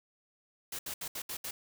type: noise bursts at uneven times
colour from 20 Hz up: white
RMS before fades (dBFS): -39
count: 6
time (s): 0.72-0.79 / 0.86-0.94 / 1.01-1.08 / 1.15-1.22 / 1.29-1.37 / 1.44-1.51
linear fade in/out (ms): 5
effects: none